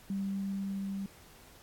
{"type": "tone with level ramp", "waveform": "sine", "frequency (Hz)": 196, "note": "G3", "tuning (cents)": 0, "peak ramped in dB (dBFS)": [-31, -34], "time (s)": [0.1, 1.06], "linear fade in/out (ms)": 2, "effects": ["pink hiss -57 dBFS RMS until 1.62 s", "AAC 64 kbps"]}